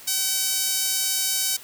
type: tone with high-pass filter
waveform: sawtooth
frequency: 762 Hz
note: G5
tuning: 49 cents flat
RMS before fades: -24 dBFS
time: 0.07-1.57 s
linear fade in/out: 10 ms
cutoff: 5600 Hz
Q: 0.84
effects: white hiss -44 dBFS RMS until 1.63 s